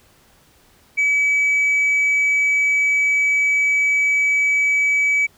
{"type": "tone", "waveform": "sine", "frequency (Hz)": 2286, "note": "D7", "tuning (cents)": -47, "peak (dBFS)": -12, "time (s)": [0.97, 5.27], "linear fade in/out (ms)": 20, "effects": ["tanh soft clip ceiling -13 dBFS", "pink hiss -54 dBFS RMS until 5.37 s"]}